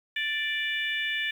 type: harmonic tone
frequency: 587.3 Hz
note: D5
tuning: in tune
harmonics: 3 / 4 / 5 / 6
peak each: -30 / -32 / -34 / -36 dBFS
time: 0.16-1.31 s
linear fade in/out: 5 ms
effects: 9-bit